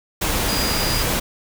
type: tone in noise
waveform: sine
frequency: 4874 Hz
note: D#8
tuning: 37 cents flat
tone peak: -25 dBFS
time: 0.48-1.03 s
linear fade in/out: 10 ms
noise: pink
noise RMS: -21 dBFS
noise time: 0.21-1.2 s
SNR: -7 dB
effects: none